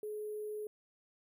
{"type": "tone with sample-and-hold", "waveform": "sine", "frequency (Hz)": 423.2, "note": "G#4", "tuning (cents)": 33, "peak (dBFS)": -38, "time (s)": [0.03, 0.67], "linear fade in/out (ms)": 2, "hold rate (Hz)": 11025, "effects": []}